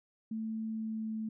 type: tone with pitch glide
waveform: sine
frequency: 221.1 to 219.4 Hz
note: A3 to A3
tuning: +9 to -5 cents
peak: -34 dBFS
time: 0.31-1.29 s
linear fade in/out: 5 ms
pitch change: -14 cents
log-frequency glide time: 0.67-1.15 s
effects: none